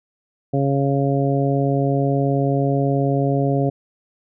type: harmonic tone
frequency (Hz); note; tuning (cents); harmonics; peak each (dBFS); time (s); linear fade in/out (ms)
138.59; C#3; 0; 1 / 2 / 3 / 4 / 5; -19 / -22 / -24 / -25 / -26; 0.53-3.7; 10
effects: none